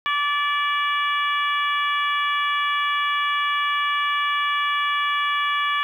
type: harmonic tone with a mistuned harmonic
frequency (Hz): 580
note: D5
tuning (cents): -22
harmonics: 2 / 3 / 4 / 5 / 6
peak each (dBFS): -22 / -26 / -28 / -30 / -32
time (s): 0.06-5.83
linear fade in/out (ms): 0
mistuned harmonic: 6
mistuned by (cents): -53
effects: 9-bit